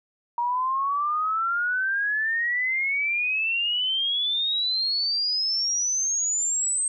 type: exponential sweep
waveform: sine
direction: up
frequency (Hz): 944 to 8372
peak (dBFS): -22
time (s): 0.38-6.88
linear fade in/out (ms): 2
effects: none